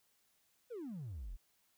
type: exponential sweep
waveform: triangle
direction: down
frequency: 518 to 34.65 Hz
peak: -39 dBFS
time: 0.7-1.37 s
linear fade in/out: 20 ms
effects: tanh soft clip ceiling -38 dBFS + white hiss -75 dBFS RMS until 1.77 s